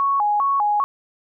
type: tone with vibrato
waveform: sine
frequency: 960 Hz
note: B5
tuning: 49 cents flat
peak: -16 dBFS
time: 0-0.84 s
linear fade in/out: 0 ms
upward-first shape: square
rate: 2.5 Hz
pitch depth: 250 cents each way
effects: none